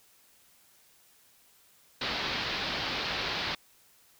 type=low-pass noise; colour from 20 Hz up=white; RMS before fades=-33 dBFS; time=2.01-3.55 s; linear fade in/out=5 ms; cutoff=4700 Hz; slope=48 dB/octave; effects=white hiss -62 dBFS RMS until 4.19 s